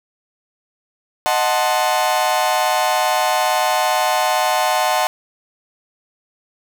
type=chord; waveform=40% pulse; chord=D# diminished seventh; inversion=none; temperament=equal; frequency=622.3 / 740 / 880 / 1046.5 Hz; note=D#5 / F#5 / A5 / C6; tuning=0 / 0 / 0 / 0 cents; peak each=-21 / -18 / -20 / -22 dBFS; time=1.26-5.07 s; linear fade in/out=0 ms; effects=none